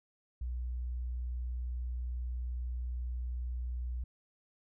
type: tone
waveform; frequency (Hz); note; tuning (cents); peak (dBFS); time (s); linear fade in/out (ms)
sine; 61.2; B1; -15; -34; 0.41-4.04; 5
effects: none